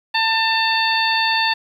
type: harmonic tone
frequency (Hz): 895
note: A5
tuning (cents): +29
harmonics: 1 / 2 / 3 / 4 / 5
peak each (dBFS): -20 / -21 / -23 / -24 / -23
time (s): 0.14-1.54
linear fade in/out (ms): 10
effects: 8-bit